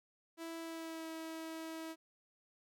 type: tone with pitch glide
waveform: sawtooth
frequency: 329.6 to 323 Hz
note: E4 to E4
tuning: 0 to -35 cents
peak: -39 dBFS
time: 0.37-1.96 s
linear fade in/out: 50 ms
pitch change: -35 cents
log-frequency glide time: 0.59-1.08 s
effects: none